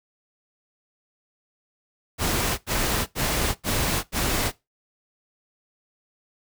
pink noise bursts, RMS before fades -24 dBFS, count 5, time 2.18-4.52 s, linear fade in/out 50 ms, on 400 ms, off 85 ms, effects noise-tail reverb RT60 0.2 s tail -19 dB re dry

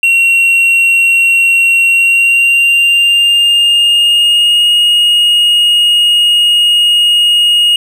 triangle tone with pitch glide, 2739 to 2870 Hz, F7 to F7, -34 to +47 cents, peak -4 dBFS, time 0.03-7.76 s, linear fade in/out 2 ms, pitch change +81 cents, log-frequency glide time 1.87-4.71 s, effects none

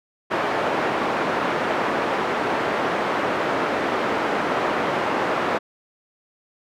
pink band-pass noise, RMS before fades -23 dBFS, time 0.3-5.59 s, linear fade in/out 20 ms, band 350 to 1600 Hz, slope 12 dB/octave, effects none

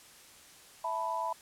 sine chord, E suspended fourth, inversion none, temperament equal, 659.3 / 880 / 987.8 Hz, E5 / A5 / B5, 0 / 0 / 0 cents, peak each -38 / -37 / -33 dBFS, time 0.84-1.33 s, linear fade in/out 5 ms, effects white hiss -55 dBFS RMS until 1.41 s + low-pass 11000 Hz 12 dB/octave

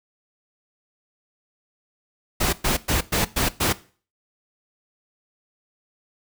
pink noise bursts, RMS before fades -21 dBFS, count 6, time 2.4-3.73 s, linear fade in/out 10 ms, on 130 ms, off 110 ms, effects noise-tail reverb RT60 0.4 s tail -18 dB re dry

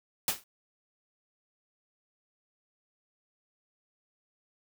white noise with exponential decay, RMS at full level -24 dBFS, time 0.28-0.44 s, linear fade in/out 2 ms, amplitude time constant 33 ms, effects none

